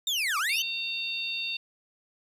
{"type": "linear two-way sweep", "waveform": "35% pulse", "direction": "down then up", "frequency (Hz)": [3729, 1108.7, 3157], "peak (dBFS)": -24, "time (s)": [0.07, 0.62], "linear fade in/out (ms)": 2, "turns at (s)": 0.38}
{"type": "harmonic tone", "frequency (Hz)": 910, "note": "A#5", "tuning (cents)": -42, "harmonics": [3, 4, 5], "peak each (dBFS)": [-32, -34, -38], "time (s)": [0.49, 1.57], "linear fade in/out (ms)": 5}
{"effects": ["resampled to 32000 Hz", "10-bit"]}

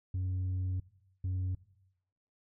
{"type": "tone pair in turn", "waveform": "sine", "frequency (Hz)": [92.5, 92.5], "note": ["F#2", "F#2"], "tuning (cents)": [0, 0], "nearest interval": "unison", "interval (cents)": 0, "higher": "neither", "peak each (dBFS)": -28, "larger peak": "neither", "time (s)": [[0.14, 0.8], [1.24, 1.55]], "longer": "first", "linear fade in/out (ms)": 5, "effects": ["noise-tail reverb RT60 0.9 s tail -21 dB re dry", "tanh soft clip ceiling -30 dBFS"]}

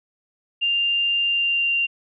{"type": "tone with pitch glide", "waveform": "sine", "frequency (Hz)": [2794, 2775], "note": ["F7", "F7"], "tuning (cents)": [0, -12], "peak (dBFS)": -18, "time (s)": [0.61, 1.87], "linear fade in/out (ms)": 20, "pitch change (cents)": -12, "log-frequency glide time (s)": [1.24, 1.75], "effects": []}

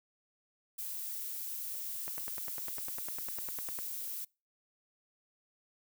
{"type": "noise", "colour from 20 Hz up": "violet", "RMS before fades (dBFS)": -40, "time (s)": [0.78, 4.25], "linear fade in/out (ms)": 10}
{"type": "click train", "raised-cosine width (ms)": 0.5, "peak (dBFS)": -29, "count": 18, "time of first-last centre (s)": [2.08, 3.789], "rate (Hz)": 9.95}
{"effects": ["noise-tail reverb RT60 0.3 s tail -26 dB re dry"]}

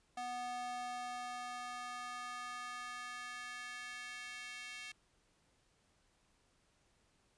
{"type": "tone with high-pass filter sweep", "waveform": "square", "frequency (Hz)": 245.9, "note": "B3", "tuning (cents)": -7, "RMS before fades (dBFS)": -45, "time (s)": [0.17, 4.92], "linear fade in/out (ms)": 5, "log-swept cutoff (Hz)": [650, 2300], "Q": 2.2, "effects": ["pink hiss -74 dBFS RMS until 7.37 s", "resampled to 22050 Hz"]}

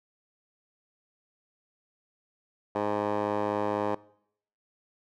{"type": "tone with band-pass filter", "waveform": "15% pulse", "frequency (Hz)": 104, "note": "G#2", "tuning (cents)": 3, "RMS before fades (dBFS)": -29, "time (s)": [2.75, 3.95], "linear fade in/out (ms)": 5, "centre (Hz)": 690, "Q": 4.7, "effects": ["noise-tail reverb RT60 0.7 s tail -22 dB re dry"]}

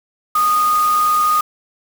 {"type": "tone in noise", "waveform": "sine", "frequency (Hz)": 1233, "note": "D#6", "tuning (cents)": -16, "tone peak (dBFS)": -12, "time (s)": [0.35, 1.41], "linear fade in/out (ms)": 5, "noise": "white", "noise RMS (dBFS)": -28, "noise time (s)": [0.35, 1.41], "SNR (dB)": 13, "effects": []}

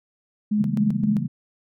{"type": "tone with tremolo", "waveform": "sine", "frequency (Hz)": 210, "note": "G#3", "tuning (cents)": 19, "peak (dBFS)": -18, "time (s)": [0.51, 1.22], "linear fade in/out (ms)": 10, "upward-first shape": "square", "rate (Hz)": 3.8, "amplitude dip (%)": 60}
{"type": "chord", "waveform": "sine", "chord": "C# diminished seventh", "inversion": "none", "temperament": "equal", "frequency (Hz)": [138.59, 164.81, 196, 233.1], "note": ["C#3", "E3", "G3", "Bb3"], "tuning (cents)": [0, 0, 0, 0], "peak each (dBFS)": [-28, -29, -28, -30], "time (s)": [0.58, 1.28], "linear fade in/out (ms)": 20}
{"effects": []}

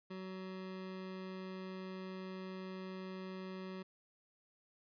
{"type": "tone", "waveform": "25% pulse", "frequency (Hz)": 187.5, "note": "F#3", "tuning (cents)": 23, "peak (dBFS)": -40, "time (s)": [0.1, 3.83], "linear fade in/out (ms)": 10, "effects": ["resampled to 11025 Hz"]}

